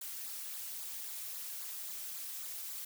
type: noise with flanger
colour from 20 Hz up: blue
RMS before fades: -43 dBFS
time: 0.01-2.85 s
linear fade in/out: 5 ms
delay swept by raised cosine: 0.33 to 5.13 ms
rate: 3.7 Hz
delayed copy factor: -0.85
effects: none